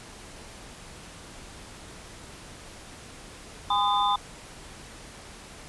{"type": "tone cluster", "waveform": "sine", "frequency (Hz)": [816, 1017, 1239, 3557], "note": ["G#5", "C6", "D#6", "A7"], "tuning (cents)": [-31, -50, -8, 18], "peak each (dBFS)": [-26, -24, -30, -30], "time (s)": [3.7, 4.16], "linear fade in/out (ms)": 5, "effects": ["pink hiss -45 dBFS RMS until 5.68 s", "resampled to 24000 Hz"]}